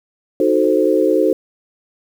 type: chord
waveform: sine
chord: D# diminished seventh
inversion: none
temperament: equal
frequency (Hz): 311.1 / 370 / 440 / 523.3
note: D#4 / F#4 / A4 / C5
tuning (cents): 0 / 0 / 0 / 0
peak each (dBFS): -17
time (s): 0.4-1.33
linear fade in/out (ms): 2
effects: 7-bit